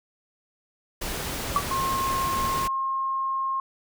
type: noise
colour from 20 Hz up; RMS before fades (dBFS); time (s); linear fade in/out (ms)
pink; -31; 1.01-2.68; 10
type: tone with exponential decay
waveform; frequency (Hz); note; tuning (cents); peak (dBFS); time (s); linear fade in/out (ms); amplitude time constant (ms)
sine; 1144; D6; -46; -15; 1.56-1.67; 2; 23
type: tone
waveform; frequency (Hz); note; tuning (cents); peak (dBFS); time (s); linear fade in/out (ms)
sine; 1070; C6; +38; -24; 1.71-3.6; 2
effects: none